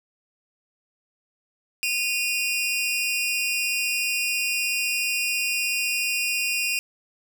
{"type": "tone pair together", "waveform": "sawtooth", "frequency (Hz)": [2471, 2757], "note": ["D#7", "F7"], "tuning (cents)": [-13, -23], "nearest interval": "major second", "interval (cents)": 190, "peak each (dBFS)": [-22, -23], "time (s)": [1.83, 6.79], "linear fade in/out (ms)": 0, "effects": []}